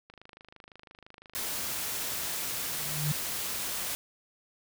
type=click train; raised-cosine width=0.3 ms; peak=-33 dBFS; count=49; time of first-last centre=0.1-1.953 s; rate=25.9 Hz
type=noise; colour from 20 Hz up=white; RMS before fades=-34 dBFS; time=1.35-3.95 s; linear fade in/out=0 ms
type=tone with exponential growth; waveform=sine; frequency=150 Hz; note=D3; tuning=37 cents sharp; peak=-24 dBFS; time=2.61-3.12 s; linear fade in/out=5 ms; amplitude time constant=110 ms
effects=none